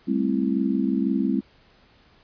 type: chord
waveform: sine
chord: A minor seventh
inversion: third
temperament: just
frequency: 198 / 220 / 264 / 330 Hz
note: G3 / A3 / C4 / E4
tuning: +18 / 0 / +16 / +2 cents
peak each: -25 / -27 / -24 / -28 dBFS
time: 0.07-1.41 s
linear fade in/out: 20 ms
effects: pink hiss -57 dBFS RMS until 2.23 s + resampled to 11025 Hz